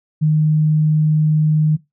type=tone; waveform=sine; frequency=154.1 Hz; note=D#3; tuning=16 cents flat; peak=-11 dBFS; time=0.21-1.77 s; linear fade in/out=20 ms; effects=noise-tail reverb RT60 0.2 s tail -20 dB re dry